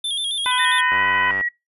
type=tone with vibrato; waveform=square; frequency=3408 Hz; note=G#7; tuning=44 cents sharp; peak=-22 dBFS; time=0.04-0.81 s; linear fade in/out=5 ms; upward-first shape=square; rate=7.4 Hz; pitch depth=67 cents each way
type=harmonic tone; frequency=501 Hz; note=B4; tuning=25 cents sharp; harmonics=2 / 3 / 4 / 5 / 6; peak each=-21 / -25 / -27 / -29 / -31 dBFS; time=0.46-1.31 s; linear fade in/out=0 ms
type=tone with pitch glide; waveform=sine; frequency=1841 to 1918.1 Hz; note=A#6 to A#6; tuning=-22 to +49 cents; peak=-19 dBFS; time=0.59-1.49 s; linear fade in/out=10 ms; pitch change=+71 cents; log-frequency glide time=0.84-1.04 s
type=click train; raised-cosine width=0.5 ms; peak=-15 dBFS; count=48; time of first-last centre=0.92-1.41 s; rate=95.9 Hz
effects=noise-tail reverb RT60 0.2 s tail -25 dB re dry + resampled to 32000 Hz